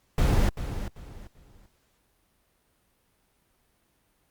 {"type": "noise with echo", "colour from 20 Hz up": "brown", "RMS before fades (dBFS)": -21, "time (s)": [0.18, 0.49], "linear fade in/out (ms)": 2, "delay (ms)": 390, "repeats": 3, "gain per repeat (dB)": -11, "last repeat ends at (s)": 1.66, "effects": ["pink hiss -69 dBFS RMS until 4.3 s", "Opus 48 kbps"]}